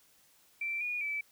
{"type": "tone with pitch steps", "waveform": "sine", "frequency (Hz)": [2343, 2446, 2310], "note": ["D7", "D#7", "D7"], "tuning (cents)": [-5, -30, -29], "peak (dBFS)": -32, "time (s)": [0.61, 1.21], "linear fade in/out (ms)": 5, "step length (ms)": 200, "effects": ["white hiss -65 dBFS RMS until 1.31 s"]}